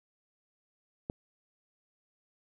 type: click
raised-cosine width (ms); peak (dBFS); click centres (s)
2; -21; 1.099
effects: none